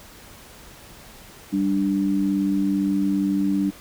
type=tone pair together; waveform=sine; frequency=196 / 293.7 Hz; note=G3 / D4; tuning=0 / 0 cents; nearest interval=perfect fifth; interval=700 cents; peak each=-22 / -21 dBFS; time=1.52-3.71 s; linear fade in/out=20 ms; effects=pink hiss -45 dBFS RMS until 3.8 s